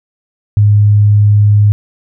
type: tone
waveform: sine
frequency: 103.83 Hz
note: G#2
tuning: in tune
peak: -4 dBFS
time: 0.57-1.72 s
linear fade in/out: 0 ms
effects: none